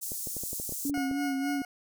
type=high-pass noise; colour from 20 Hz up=pink; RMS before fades=-36 dBFS; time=0.01-0.91 s; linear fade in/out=20 ms; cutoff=6800 Hz; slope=24 dB/octave
type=clicks; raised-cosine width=2 ms; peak=-27 dBFS; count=11; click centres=0.119 / 0.272 / 0.367 / 0.436 / 0.531 / 0.599 / 0.693 / 0.723 / 0.897 / 0.976 / 1.113 s
type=tone with vibrato; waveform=sine; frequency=277.2 Hz; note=C#4; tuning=in tune; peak=-28 dBFS; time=0.85-1.62 s; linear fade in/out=2 ms; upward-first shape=sine; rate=3.4 Hz; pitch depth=56 cents each way
type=tone with tremolo; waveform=20% pulse; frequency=724 Hz; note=F#5; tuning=38 cents flat; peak=-28 dBFS; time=0.94-1.65 s; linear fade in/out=2 ms; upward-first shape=sine; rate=4 Hz; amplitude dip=55%
effects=none